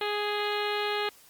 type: harmonic tone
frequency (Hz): 415.3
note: G#4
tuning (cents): 0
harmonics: 1 / 2 / 3 / 4 / 5 / 6 / 7 / 8 / 9 / 10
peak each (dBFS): -31 / -34 / -36 / -37 / -38 / -39 / -39 / -40 / -41 / -41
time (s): 0.01-1.09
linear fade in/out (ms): 2
effects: white hiss -56 dBFS RMS until 1.29 s + Opus 32 kbps